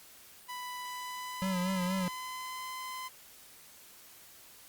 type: tone with pitch glide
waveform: sawtooth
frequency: 993 to 1026.2 Hz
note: B5 to C6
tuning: +9 to -34 cents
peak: -35 dBFS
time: 0.48-3.09 s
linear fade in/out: 20 ms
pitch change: +57 cents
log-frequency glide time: 0.85-2.67 s
type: tone with vibrato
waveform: square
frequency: 185 Hz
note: F#3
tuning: in tune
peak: -31 dBFS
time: 1.42-2.08 s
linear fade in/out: 0 ms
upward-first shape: sine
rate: 4.2 Hz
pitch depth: 58 cents each way
effects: white hiss -55 dBFS RMS until 4.68 s + Opus 48 kbps